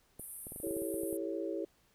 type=band-pass noise; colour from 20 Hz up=pink; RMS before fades=-47 dBFS; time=0.19-1.17 s; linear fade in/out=5 ms; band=9000 to 13000 Hz; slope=96 dB/octave
type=clicks; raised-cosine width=2 ms; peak=-34 dBFS; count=12; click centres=0.196 / 0.469 / 0.521 / 0.561 / 0.601 / 0.67 / 0.71 / 0.767 / 0.82 / 0.942 / 1.034 / 1.128 s
type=chord; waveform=sine; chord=A dominant seventh; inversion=second; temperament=equal with one note detuned; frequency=329.6 / 392 / 446.4 / 554.4 Hz; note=E4 / G4 / A4 / C#5; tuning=0 / 0 / +25 / 0 cents; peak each=-38 / -40 / -42 / -41 dBFS; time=0.63-1.65 s; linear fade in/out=5 ms
effects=pink hiss -70 dBFS RMS until 1.94 s